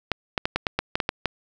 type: clicks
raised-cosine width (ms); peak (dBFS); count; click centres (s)
0.3; -6; 10; 0.117 / 0.378 / 0.455 / 0.56 / 0.668 / 0.79 / 0.955 / 1.002 / 1.091 / 1.257
effects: none